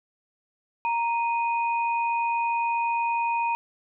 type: tone pair together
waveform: sine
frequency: 932.3 / 2486 Hz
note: A#5 / D#7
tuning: 0 / -2 cents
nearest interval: octave + perfect fourth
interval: 1698 cents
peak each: -23 / -31 dBFS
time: 0.85-3.55 s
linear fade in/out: 0 ms
effects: none